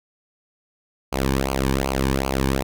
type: tone with flanger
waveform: sawtooth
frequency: 66.9 Hz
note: C2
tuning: 39 cents sharp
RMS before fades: -22 dBFS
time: 1.12-2.63 s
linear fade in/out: 10 ms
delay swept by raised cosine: 0.54 to 1.54 ms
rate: 2.6 Hz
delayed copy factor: -0.8
effects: none